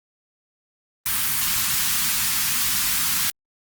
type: band-stop noise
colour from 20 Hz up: white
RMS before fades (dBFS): -22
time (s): 1.06-3.3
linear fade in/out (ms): 0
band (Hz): 240 to 1000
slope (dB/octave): 24
effects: Opus 32 kbps